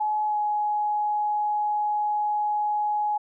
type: tone with pitch glide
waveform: sine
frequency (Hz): 849 to 838.8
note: G#5 to G#5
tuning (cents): +38 to +17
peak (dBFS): -22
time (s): 0-3.18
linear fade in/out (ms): 10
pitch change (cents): -21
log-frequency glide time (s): 0.26-0.37
effects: none